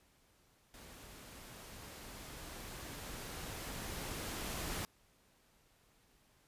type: noise with level ramp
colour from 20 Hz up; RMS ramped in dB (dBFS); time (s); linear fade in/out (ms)
pink; -55 to -40; 0.74-4.85; 0
effects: pink hiss -70 dBFS RMS until 6.47 s + resampled to 32000 Hz